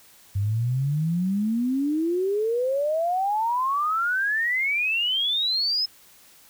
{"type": "exponential sweep", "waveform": "sine", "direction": "up", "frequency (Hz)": [96.5, 5210], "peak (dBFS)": -21, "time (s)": [0.35, 5.86], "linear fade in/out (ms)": 10, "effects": ["white hiss -53 dBFS RMS until 6.49 s"]}